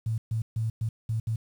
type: tone bursts at uneven times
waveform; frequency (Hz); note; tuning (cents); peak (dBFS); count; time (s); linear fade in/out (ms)
sine; 111.8; A2; +28; -25; 6; 0.06-0.18 / 0.31-0.42 / 0.56-0.7 / 0.81-0.89 / 1.09-1.2 / 1.27-1.36; 5
effects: 9-bit